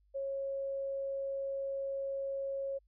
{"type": "tone", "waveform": "sine", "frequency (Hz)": 547, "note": "C#5", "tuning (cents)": -23, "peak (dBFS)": -34, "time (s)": [0.14, 2.79], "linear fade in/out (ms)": 20, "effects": ["added 50 Hz sine -66 dBFS peak until 2.87 s"]}